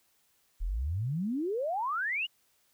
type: exponential sweep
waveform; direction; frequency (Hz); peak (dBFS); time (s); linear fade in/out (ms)
sine; up; 36.71 to 3000; -29; 0.6-2.27; 20
effects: white hiss -70 dBFS RMS until 2.73 s